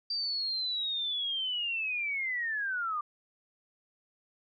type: linear sweep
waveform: sine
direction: down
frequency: 4700 to 1174.7 Hz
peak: -30 dBFS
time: 0.1-3.01 s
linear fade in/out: 5 ms
effects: none